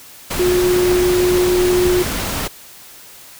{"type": "tone in noise", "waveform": "sine", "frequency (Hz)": 360, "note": "F#4", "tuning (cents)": -47, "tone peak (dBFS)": -12, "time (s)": [0.39, 2.03], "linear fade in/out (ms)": 10, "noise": "pink", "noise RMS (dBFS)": -22, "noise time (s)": [0.3, 2.48], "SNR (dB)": 7, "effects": ["white hiss -40 dBFS RMS until 3.39 s"]}